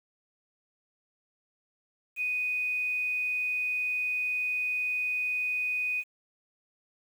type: tone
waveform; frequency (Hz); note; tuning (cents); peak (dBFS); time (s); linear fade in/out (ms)
sine; 2489; D#7; 0; -27; 2.16-6.04; 50
effects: 9-bit